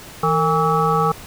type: harmonic tone with a mistuned harmonic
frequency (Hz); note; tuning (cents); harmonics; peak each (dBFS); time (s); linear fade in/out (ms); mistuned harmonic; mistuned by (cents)
162.5; E3; -24; 1 / 3 / 5 / 7 / 8; -21 / -21 / -21 / -21 / -21; 0.23-1.12; 5; 3; -110
effects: pink hiss -38 dBFS RMS until 1.26 s